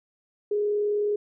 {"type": "tone with frequency modulation", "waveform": "sine", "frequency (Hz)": 415.3, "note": "G#4", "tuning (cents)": 0, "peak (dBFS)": -22, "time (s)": [0.51, 1.16], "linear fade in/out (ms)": 5, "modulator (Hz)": 39.5, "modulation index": 0.22, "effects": []}